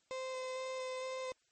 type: tone with vibrato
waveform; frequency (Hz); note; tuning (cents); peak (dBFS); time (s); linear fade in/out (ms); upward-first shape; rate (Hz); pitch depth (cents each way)
35% pulse; 517; C5; -21; -37; 0.11-1.32; 0; square; 2.2; 9
effects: white hiss -75 dBFS RMS until 1.51 s + MP3 32 kbps